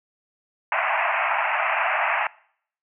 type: band-pass noise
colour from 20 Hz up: pink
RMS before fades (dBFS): -23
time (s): 0.72-2.27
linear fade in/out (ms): 2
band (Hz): 630 to 2700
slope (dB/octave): 96
effects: noise-tail reverb RT60 0.6 s tail -22 dB re dry